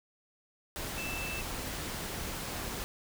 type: tone in noise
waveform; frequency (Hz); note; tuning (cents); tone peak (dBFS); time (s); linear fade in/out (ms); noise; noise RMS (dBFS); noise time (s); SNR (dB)
sine; 2650; E7; +9; -38; 0.98-1.41; 0; pink; -38; 0.76-2.84; -3
effects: none